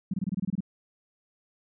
sine tone bursts, 189.1 Hz, F#3, 38 cents sharp, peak -25 dBFS, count 10, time 0.11-0.606 s, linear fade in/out 5 ms, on 28 ms, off 24 ms, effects none

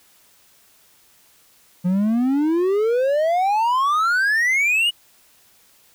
triangle exponential sweep, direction up, 174.61 to 2960 Hz, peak -14 dBFS, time 1.84-4.91 s, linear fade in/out 20 ms, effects white hiss -55 dBFS RMS until 5.94 s

